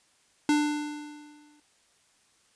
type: tone with exponential decay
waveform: square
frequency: 297 Hz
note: D4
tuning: 20 cents sharp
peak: -20 dBFS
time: 0.49-1.6 s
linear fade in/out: 2 ms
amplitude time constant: 240 ms
effects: white hiss -65 dBFS RMS until 2.55 s + resampled to 22050 Hz